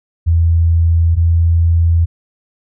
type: tone pair in turn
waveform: sine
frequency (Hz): 83.3 / 83.76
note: E2 / E2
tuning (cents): +19 / +28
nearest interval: unison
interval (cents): 9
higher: second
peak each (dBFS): -8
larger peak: neither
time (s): 0.26-1.16 / 1.16-2.06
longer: neither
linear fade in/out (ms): 20
effects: none